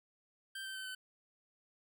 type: tone with pitch steps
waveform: 25% pulse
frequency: 1568 / 1551.8 / 1535.7 / 1519.8 Hz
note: G6 / G6 / G6 / F#6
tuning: 0 / -18 / -36 / +46 cents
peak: -38 dBFS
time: 0.55-0.95 s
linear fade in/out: 5 ms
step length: 100 ms
effects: none